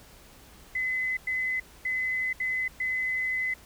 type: tone bursts at uneven times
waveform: sine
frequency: 2028 Hz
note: B6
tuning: 45 cents sharp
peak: -26 dBFS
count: 5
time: 0.75-1.17 / 1.27-1.6 / 1.85-2.33 / 2.4-2.68 / 2.8-3.54 s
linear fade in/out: 5 ms
effects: added 60 Hz sine -57 dBFS peak until 3.65 s + pink hiss -53 dBFS RMS until 3.65 s